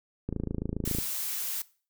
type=click train; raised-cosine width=3 ms; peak=-18 dBFS; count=20; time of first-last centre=0.29-0.986 s; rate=27.3 Hz
type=noise; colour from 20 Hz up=blue; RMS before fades=-33 dBFS; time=0.85-1.62 s; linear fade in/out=5 ms
effects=noise-tail reverb RT60 0.4 s tail -20 dB re dry